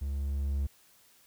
triangle tone with level ramp, 69.8 Hz, C#2, 13 cents sharp, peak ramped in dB -29 to -25 dBFS, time 0.01-0.67 s, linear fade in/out 10 ms, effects white hiss -62 dBFS RMS until 1.26 s

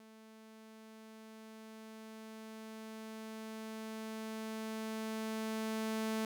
sawtooth tone with level ramp, 220 Hz, A3, in tune, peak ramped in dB -52 to -30 dBFS, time 0-6.25 s, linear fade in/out 2 ms, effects none

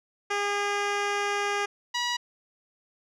10% pulse tone pair in turn, 406.9 / 967.8 Hz, G#4 / B5, -35 / -35 cents, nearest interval octave + minor third, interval 1500 cents, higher second, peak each -17 dBFS, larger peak neither, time 0.3-1.66 / 1.94-2.17 s, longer first, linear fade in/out 10 ms, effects low-pass 6000 Hz 12 dB/octave

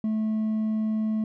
sine tone with hard clipping, 217.5 Hz, A3, 20 cents flat, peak -24 dBFS, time 0.04-1.24 s, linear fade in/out 2 ms, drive 2 dB, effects none

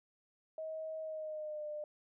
sine tone with pitch glide, 634 to 600.1 Hz, D#5 to D5, +32 to +37 cents, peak -39 dBFS, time 0.58-1.84 s, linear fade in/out 2 ms, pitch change -95 cents, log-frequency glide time 1.01-1.67 s, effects none

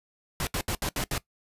pink noise bursts at uneven times, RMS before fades -29 dBFS, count 6, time 0.4-0.47 / 0.54-0.61 / 0.68-0.75 / 0.82-0.89 / 0.96-1.04 / 1.11-1.18 s, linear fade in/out 2 ms, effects noise-tail reverb RT60 0.1 s tail -19 dB re dry + resampled to 32000 Hz

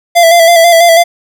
square tone with vibrato, 676 Hz, E5, 43 cents sharp, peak -3 dBFS, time 0.15-1.04 s, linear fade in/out 20 ms, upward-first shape square, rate 6.1 Hz, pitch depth 36 cents each way, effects none

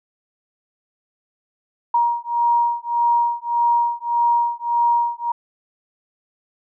sine beating tone pair, 945 / 946.7 Hz, A#5 / A#5, +23 / +26 cents, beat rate 1.7 Hz, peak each -19 dBFS, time 1.94-5.32 s, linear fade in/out 5 ms, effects none

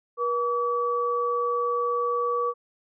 sine tone pair together, 481.4 / 1145 Hz, B4 / D6, -44 / -44 cents, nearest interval octave + minor third, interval 1500 cents, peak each -26 / -25 dBFS, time 0.17-2.54 s, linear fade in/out 50 ms, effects none

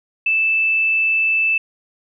sine tone, 2637 Hz, E7, in tune, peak -14 dBFS, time 0.26-1.58 s, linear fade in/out 5 ms, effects none

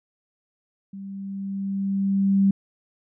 sine tone with level ramp, 196 Hz, G3, in tune, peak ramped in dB -34 to -14 dBFS, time 0.93-2.51 s, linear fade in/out 5 ms, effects none

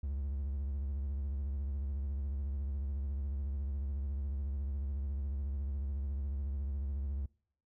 triangle tone with vibrato, 69.3 Hz, C#2, in tune, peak -32 dBFS, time 0.03-7.26 s, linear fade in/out 5 ms, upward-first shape sine, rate 14 Hz, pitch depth 100 cents each way, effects noise-tail reverb RT60 0.6 s tail -24 dB re dry

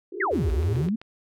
white band-pass noise, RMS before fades -34 dBFS, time 0.12-0.89 s, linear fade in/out 5 ms, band 340 to 410 Hz, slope 96 dB/octave
sine exponential two-way sweep, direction down then up, 2223 to 54 to 235.9 Hz, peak -22 dBFS, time 0.2-0.96 s, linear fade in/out 10 ms, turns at 0.5 s
square tone with vibrato, 81.5 Hz, E2, 19 cents flat, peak -32 dBFS, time 0.3-0.9 s, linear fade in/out 50 ms, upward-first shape triangle, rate 17 Hz, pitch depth 160 cents each way
click train, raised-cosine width 0.3 ms, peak -27 dBFS, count 5, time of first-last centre 0.5-1.015 s, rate 7.76 Hz
effects none

